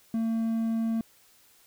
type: tone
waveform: triangle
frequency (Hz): 226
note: A3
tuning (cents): +47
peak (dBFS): -23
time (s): 0.14-1.01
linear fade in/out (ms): 2
effects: white hiss -60 dBFS RMS until 1.66 s